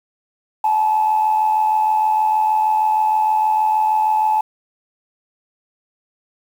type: tone with amplitude modulation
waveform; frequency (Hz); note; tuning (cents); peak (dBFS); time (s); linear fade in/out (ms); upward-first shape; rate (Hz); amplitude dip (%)
sine; 864; A5; -32; -10; 0.64-4.41; 5; sine; 86.4; 55
effects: tanh soft clip ceiling -8 dBFS + 7-bit